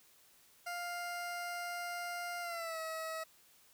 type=tone with pitch glide; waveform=20% pulse; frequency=701 to 642.8 Hz; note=F5 to E5; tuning=+6 to -44 cents; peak=-34 dBFS; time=0.66-3.24 s; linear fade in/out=10 ms; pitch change=-150 cents; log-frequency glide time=2.41-2.79 s; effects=white hiss -65 dBFS RMS until 3.73 s